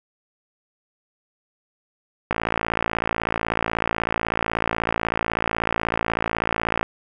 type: click train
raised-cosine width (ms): 0.5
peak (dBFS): -6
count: 255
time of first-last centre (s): 2.31-6.83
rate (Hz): 56.2
effects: none